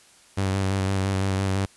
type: tone with vibrato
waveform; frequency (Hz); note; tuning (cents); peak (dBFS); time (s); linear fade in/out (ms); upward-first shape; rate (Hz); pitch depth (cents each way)
sawtooth; 96.5; G2; -27; -18; 0.37-1.66; 10; square; 5.9; 22
effects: white hiss -54 dBFS RMS until 1.76 s + resampled to 24000 Hz